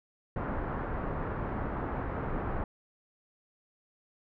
pink low-pass noise, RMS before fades -34 dBFS, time 0.36-2.64 s, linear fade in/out 2 ms, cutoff 1500 Hz, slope 24 dB/octave, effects none

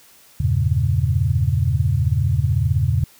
sine chord, E diminished seventh, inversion none, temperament equal, 82.41 / 98 / 116.54 / 138.59 Hz, E2 / G2 / Bb2 / Db3, 0 / 0 / 0 / 0 cents, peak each -21 dBFS, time 0.4-3.04 s, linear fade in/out 5 ms, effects white hiss -50 dBFS RMS until 3.19 s

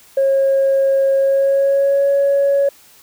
sine tone with pitch glide, 543 to 558.6 Hz, C#5 to C#5, -36 to +13 cents, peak -10 dBFS, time 0.17-2.69 s, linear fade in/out 5 ms, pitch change +49 cents, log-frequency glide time 1.15-2.09 s, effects tanh soft clip ceiling -8 dBFS + white hiss -47 dBFS RMS until 3.02 s

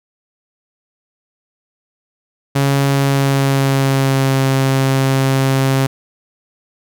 sawtooth tone with pitch glide, 138.59 to 134.33 Hz, C#3 to C3, 0 to +46 cents, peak -8 dBFS, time 2.55-5.87 s, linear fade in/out 10 ms, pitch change -54 cents, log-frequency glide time 2.91-4.4 s, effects none

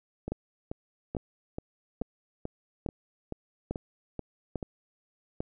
two click trains, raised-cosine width 2 ms, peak -18 / -21 dBFS, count 7 / 11, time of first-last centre 0.32-5.405 / 0.28-4.628 s, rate 1.18 / 2.3 Hz, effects none

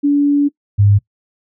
sine tone pair in turn, 287 / 101.68 Hz, D4 / G#2, -40 / -36 cents, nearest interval octave + tritone, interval 1796 cents, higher first, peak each -9 / -7 dBFS, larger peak second, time 0.03-0.49 / 0.78-0.99 s, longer first, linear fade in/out 20 ms, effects noise-tail reverb RT60 0.1 s tail -21 dB re dry

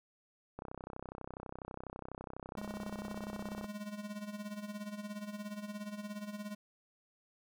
click train, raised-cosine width 1 ms, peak -29 dBFS, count 99, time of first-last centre 0.59-3.643 s, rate 32.1 Hz
square tone with tremolo, 207.7 Hz, G#3, in tune, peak -39 dBFS, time 2.57-6.55 s, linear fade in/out 5 ms, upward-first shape sine, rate 17 Hz, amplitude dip 70%
effects none

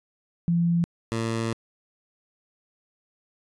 sine / 15% pulse tone pair in turn, 170.5 / 113.8 Hz, F3 / A#2, -41 / -41 cents, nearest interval perfect fifth, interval 700 cents, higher first, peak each -19 dBFS, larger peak neither, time 0.48-0.84 / 1.12-1.53 s, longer second, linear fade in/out 0 ms, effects resampled to 22050 Hz

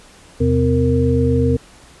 sine tone cluster, 81.2 / 129.2 / 255.3 / 463.7 Hz, E2 / C3 / C4 / A#4, -26 / -21 / -42 / -9 cents, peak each -18 dBFS, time 0.4-1.57 s, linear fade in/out 10 ms, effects pink hiss -45 dBFS RMS until 2 s + resampled to 24000 Hz

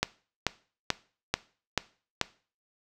click train, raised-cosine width 0.2 ms, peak -6 dBFS, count 6, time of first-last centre 0.03-2.213 s, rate 2.29 Hz, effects noise-tail reverb RT60 0.4 s tail -19 dB re dry

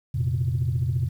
sine chord, F suspended fourth, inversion none, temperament just, 87.31 / 116.41 / 130.96 Hz, F2 / Bb2 / C3, 0 / -2 / +2 cents, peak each -27 / -25 / -24 dBFS, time 0.14-1.09 s, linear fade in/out 10 ms, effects tanh soft clip ceiling -15 dBFS + 9-bit

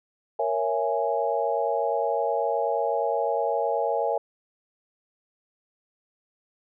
sine chord, A# half-diminished seventh, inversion none, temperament equal with one note detuned, 466.2 / 554.4 / 665.4 / 830.6 Hz, A#4 / C#5 / E5 / G#5, 0 / 0 / +16 / 0 cents, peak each -28 dBFS, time 0.39-4.18 s, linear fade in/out 5 ms, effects none

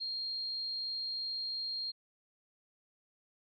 sine tone, 4221 Hz, C8, 14 cents sharp, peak -35 dBFS, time 0-1.92 s, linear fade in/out 20 ms, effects none

